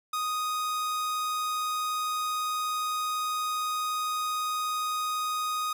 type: tone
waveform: 45% pulse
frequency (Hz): 1244.5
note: D#6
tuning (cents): 0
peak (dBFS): -28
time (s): 0.13-5.73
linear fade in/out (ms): 5
effects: none